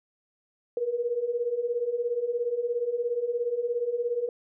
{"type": "beating tone pair", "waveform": "sine", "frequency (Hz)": [466.2, 483.2], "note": ["A#4", "B4"], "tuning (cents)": [0, -38], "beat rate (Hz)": 17, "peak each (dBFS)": [-31, -27], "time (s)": [0.77, 4.29], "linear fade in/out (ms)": 2, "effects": []}